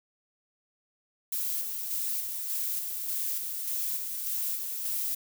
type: noise with tremolo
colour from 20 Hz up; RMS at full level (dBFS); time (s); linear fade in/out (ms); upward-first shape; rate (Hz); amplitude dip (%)
violet; -31; 1.32-5.15; 5; square; 1.7; 35
effects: none